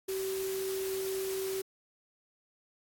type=tone in noise; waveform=sine; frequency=382.8 Hz; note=G4; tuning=41 cents flat; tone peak=-32 dBFS; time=0.08-1.62 s; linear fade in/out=10 ms; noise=white; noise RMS=-42 dBFS; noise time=0.08-1.62 s; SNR=+7 dB; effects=AAC 64 kbps